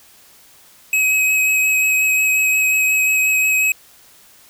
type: tone with vibrato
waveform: square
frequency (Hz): 2546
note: D#7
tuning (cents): +39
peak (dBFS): -14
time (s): 0.93-3.72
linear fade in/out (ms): 2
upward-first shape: sine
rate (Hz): 5.6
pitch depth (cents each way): 12
effects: white hiss -48 dBFS RMS until 4.49 s